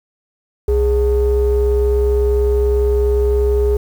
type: ring-modulated tone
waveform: triangle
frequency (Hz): 174.61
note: F3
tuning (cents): 0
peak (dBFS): -5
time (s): 0.68-3.77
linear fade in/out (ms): 5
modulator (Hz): 239
effects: tanh soft clip ceiling -7 dBFS + 7-bit